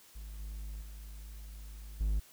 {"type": "tone with level steps", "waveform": "triangle", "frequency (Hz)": 52, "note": "G#1", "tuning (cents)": 3, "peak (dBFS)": [-40, -37, -42, -26], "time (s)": [0.15, 2.2], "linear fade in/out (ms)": 10, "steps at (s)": [0.39, 0.81, 2], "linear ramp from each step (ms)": 10, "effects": ["white hiss -59 dBFS RMS until 2.32 s"]}